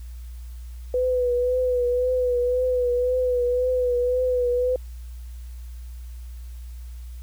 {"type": "tone with vibrato", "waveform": "sine", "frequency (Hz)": 497.4, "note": "B4", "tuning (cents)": 12, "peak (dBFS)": -19, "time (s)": [0.94, 4.76], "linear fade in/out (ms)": 2, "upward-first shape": "triangle", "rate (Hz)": 1.9, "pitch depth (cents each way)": 43, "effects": ["added 60 Hz sine -34 dBFS peak until 7.22 s", "white hiss -56 dBFS RMS until 7.22 s"]}